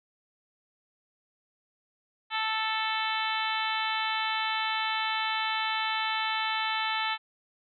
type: harmonic tone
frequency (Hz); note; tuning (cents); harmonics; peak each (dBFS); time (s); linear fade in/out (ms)
440; A4; 0; 2 / 3 / 4 / 5 / 6 / 7 / 8 / 9; -32 / -34 / -35 / -36 / -37 / -37 / -38 / -39; 2.3-7.18; 50
effects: none